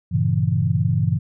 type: chord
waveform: sine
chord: G diminished seventh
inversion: none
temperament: equal with one note detuned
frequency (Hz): 98 / 116.54 / 138.11 / 164.81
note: G2 / Bb2 / Db3 / Fb3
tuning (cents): 0 / 0 / -6 / 0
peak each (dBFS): -22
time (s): 0.11-1.19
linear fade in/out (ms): 20
effects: none